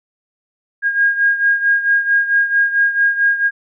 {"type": "beating tone pair", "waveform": "sine", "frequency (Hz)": [1626, 1630.5], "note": ["G#6", "G#6"], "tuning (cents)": [-37, -32], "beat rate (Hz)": 4.5, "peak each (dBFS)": [-13, -18], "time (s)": [0.82, 3.51], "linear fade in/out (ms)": 50, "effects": []}